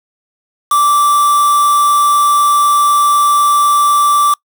triangle tone with quantisation, 1168 Hz, D6, 10 cents flat, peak -6 dBFS, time 0.71-4.34 s, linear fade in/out 5 ms, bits 3, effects noise-tail reverb RT60 0.1 s tail -25 dB re dry

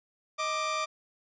sawtooth tone pair together, 627 / 1183.6 Hz, D#5 / D6, +13 / +13 cents, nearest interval major seventh, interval 1100 cents, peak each -31 / -26 dBFS, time 0.38-0.86 s, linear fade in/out 20 ms, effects resampled to 16000 Hz

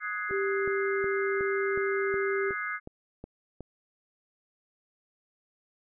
sine chord, Ab dominant seventh, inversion second, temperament equal with one note detuned, 1254.6 / 1480 / 1661.2 / 2093 Hz, Eb6 / Gb6 / Ab6 / C7, +14 / 0 / 0 / 0 cents, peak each -36 / -37 / -36 / -36 dBFS, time 0-2.8 s, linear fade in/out 50 ms
sine tone, 393.2 Hz, G4, 5 cents sharp, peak -27 dBFS, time 0.29-2.54 s, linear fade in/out 50 ms
click train, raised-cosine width 2 ms, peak -27 dBFS, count 10, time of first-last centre 0.31-3.607 s, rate 2.73 Hz
effects none

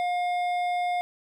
sine tone with hard clipping, 712 Hz, F5, 33 cents sharp, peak -26 dBFS, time 0-1.01 s, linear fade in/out 0 ms, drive 9 dB, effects none

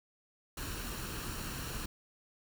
pink noise with comb filter, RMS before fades -40 dBFS, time 0.57-1.86 s, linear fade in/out 5 ms, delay 0.71 ms, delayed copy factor +0.5, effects none

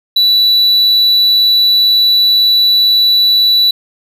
triangle tone, 3951 Hz, B7, in tune, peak -5 dBFS, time 0.16-3.71 s, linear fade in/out 5 ms, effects none

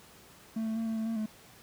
triangle tone with pitch steps, 222.7 / 221.1 / 226.3 / 223.3 / 221.2 / 226.5 / 216 Hz, A3 / A3 / A3 / A3 / A3 / A#3 / A3, +21 / +9 / +49 / +26 / +9 / -50 / -32 cents, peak -28 dBFS, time 0.56-1.26 s, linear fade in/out 5 ms, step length 100 ms, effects pink hiss -55 dBFS RMS until 1.62 s + high-pass 80 Hz 12 dB/octave

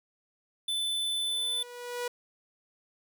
square tone, 3512 Hz, A7, 4 cents flat, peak -29 dBFS, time 0.68-1.63 s, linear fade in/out 5 ms
sawtooth tone with exponential growth, 486.8 Hz, B4, 25 cents flat, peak -26 dBFS, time 0.97-2.08 s, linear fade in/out 5 ms, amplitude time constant 240 ms
effects none

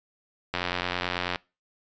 click train, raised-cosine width 0.3 ms, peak -11 dBFS, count 74, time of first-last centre 0.54-1.358 s, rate 89.2 Hz, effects noise-tail reverb RT60 0.3 s tail -25 dB re dry + resampled to 16000 Hz

